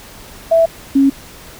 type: tone pair in turn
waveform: sine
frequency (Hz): 659.3 / 274.1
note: E5 / C#4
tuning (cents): 0 / -19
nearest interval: octave + minor third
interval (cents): 1519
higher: first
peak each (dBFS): -7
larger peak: neither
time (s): 0.51-0.66 / 0.95-1.1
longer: neither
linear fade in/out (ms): 10
effects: pink hiss -37 dBFS RMS until 1.59 s